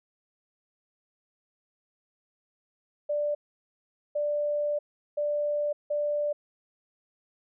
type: tone bursts at uneven times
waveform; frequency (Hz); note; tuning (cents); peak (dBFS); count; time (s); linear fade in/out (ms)
sine; 589; D5; +5; -25; 4; 3.09-3.35 / 4.15-4.79 / 5.17-5.73 / 5.9-6.33; 10
effects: none